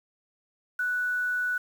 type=tone with quantisation; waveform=sine; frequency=1480 Hz; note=F#6; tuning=in tune; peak=-25 dBFS; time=0.79-1.58 s; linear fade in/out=5 ms; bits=8; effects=none